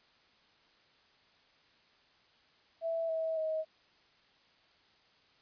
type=tone with pitch steps; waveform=sine; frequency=659.3 / 645.7 / 632.4 Hz; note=E5 / E5 / D#5; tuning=0 / -36 / +28 cents; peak=-31 dBFS; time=2.81-3.65 s; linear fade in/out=50 ms; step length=280 ms; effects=white hiss -66 dBFS RMS until 5.41 s + resampled to 11025 Hz